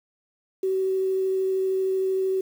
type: tone with vibrato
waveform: sine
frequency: 380 Hz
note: F#4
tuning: 46 cents sharp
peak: -21 dBFS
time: 0.63-2.41 s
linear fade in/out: 5 ms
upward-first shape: triangle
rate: 13 Hz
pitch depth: 9 cents each way
effects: 8-bit